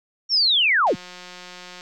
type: linear sweep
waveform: sine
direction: down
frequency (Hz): 5640 to 72.6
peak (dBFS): -15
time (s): 0.29-0.96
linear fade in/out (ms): 50
type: click train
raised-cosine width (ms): 0.2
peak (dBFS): -22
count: 170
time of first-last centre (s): 0.87-1.809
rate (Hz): 180
effects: none